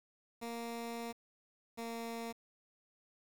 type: tone pair in turn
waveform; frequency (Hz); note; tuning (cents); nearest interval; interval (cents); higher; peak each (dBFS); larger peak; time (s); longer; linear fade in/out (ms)
15% pulse; 233.1 / 230.6; A#3 / A#3; 0 / -19; unison; 19; first; -34 / -34; neither; 0.41-1.13 / 1.77-2.33; first; 20
effects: 10-bit